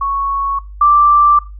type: tone pair in turn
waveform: sine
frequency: 1108.7 / 1174.6 Hz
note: C#6 / D6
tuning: 0 / 0 cents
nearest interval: minor second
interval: 100 cents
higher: second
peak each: -14 / -6 dBFS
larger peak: second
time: 0.01-0.59 / 0.81-1.39 s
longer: neither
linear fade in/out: 5 ms
effects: noise-tail reverb RT60 0.3 s tail -21 dB re dry + added 50 Hz sine -29 dBFS peak until 1.59 s